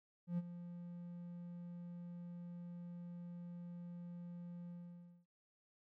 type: tone with ADSR envelope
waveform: triangle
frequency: 174.2 Hz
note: F3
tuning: 4 cents flat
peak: -32 dBFS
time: 0.27-5.26 s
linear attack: 110 ms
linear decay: 34 ms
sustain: -13 dB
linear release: 570 ms
effects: none